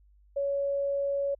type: tone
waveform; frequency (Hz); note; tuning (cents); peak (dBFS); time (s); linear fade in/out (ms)
sine; 560; C#5; +18; -26; 0.36-1.35; 10
effects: added 50 Hz sine -57 dBFS peak until 1.39 s